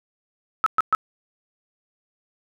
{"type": "tone bursts", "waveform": "sine", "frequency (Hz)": 1300, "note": "E6", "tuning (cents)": -24, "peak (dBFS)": -14, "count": 3, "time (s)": [0.64, 0.949], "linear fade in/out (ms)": 0, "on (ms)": 23, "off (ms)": 120, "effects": []}